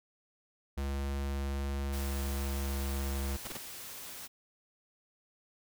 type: tone with pitch glide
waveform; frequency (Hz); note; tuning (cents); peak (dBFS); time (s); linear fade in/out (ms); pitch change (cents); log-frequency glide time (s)
square; 69.3 to 68.78; C#2 to C#2; 0 to -13; -33; 0.77-3.37; 10; -13; 1.96-3.05
type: noise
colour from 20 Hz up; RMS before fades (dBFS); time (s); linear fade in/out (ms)
white; -45; 1.92-4.28; 20
type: noise bursts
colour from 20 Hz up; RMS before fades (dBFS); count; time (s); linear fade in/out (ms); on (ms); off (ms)
pink; -40; 3; 3.45-3.572; 5; 24; 25
effects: none